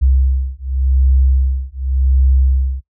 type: beating tone pair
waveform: sine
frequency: 65.41 / 66.29 Hz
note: C2 / C2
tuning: 0 / +23 cents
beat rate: 0.88 Hz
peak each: -14 dBFS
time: 0.01-2.81 s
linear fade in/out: 20 ms
effects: noise-tail reverb RT60 0.1 s tail -20 dB re dry